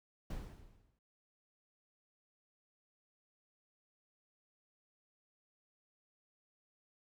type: noise with exponential decay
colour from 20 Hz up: brown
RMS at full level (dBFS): -39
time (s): 0.3-0.99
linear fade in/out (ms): 5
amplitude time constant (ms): 150
effects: none